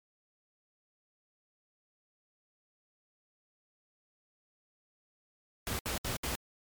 pink noise bursts, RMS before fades -35 dBFS, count 4, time 5.67-6.354 s, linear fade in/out 0 ms, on 120 ms, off 68 ms, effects MP3 96 kbps

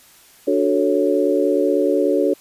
sine chord, D major seventh, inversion none, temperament equal, 293.7 / 370 / 440 / 554.4 Hz, D4 / F#4 / A4 / C#5, 0 / 0 / 0 / 0 cents, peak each -20 dBFS, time 0.47-2.34 s, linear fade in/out 10 ms, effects white hiss -49 dBFS RMS until 2.4 s + resampled to 32000 Hz

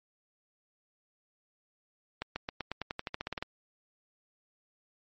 accelerating click train, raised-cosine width 0.3 ms, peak -18 dBFS, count 15, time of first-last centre 2.22-3.425 s, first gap 140 ms, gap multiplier 0.92, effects MP3 32 kbps

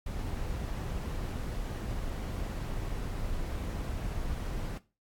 brown noise, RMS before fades -35 dBFS, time 0.06-4.78 s, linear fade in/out 5 ms, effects noise-tail reverb RT60 0.3 s tail -17 dB re dry + AAC 64 kbps

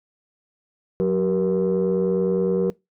sine tone cluster, 182.7 / 383.6 / 473.4 Hz, F#3 / G4 / A#4, -22 / -37 / +27 cents, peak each -21 dBFS, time 1-2.7 s, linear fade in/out 0 ms, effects noise-tail reverb RT60 0.2 s tail -23 dB re dry + tanh soft clip ceiling -13 dBFS

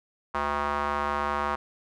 square tone with band-pass filter, 72.6 Hz, D2, 19 cents flat, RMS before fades -28 dBFS, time 0.34-1.56 s, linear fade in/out 10 ms, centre 1100 Hz, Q 2.7, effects none

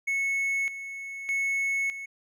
triangle tone with tremolo, 2200 Hz, C#7, 14 cents flat, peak -23 dBFS, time 0.07-2.06 s, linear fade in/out 10 ms, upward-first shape square, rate 0.82 Hz, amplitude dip 70%, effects none

